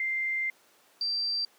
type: tone pair in turn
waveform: sine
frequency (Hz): 2092 / 4696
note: C7 / D8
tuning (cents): -1 / -1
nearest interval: octave + major second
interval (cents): 1400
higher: second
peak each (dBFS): -27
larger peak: neither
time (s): 0-0.5 / 1.01-1.45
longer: first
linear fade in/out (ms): 2
effects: pink hiss -61 dBFS RMS until 1.58 s + high-pass 400 Hz 12 dB/octave